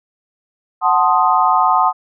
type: chord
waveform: sine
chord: F# diminished seventh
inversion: none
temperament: equal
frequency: 740 / 880 / 1046.5 / 1244.5 Hz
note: F#5 / A5 / C6 / Eb6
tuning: 0 / 0 / 0 / 0 cents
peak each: -16 dBFS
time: 0.81-1.93 s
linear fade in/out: 50 ms
effects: none